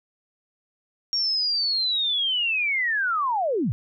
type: linear sweep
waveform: sine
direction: down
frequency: 5588 to 87.6 Hz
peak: -21 dBFS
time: 1.13-3.72 s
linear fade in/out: 0 ms
effects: none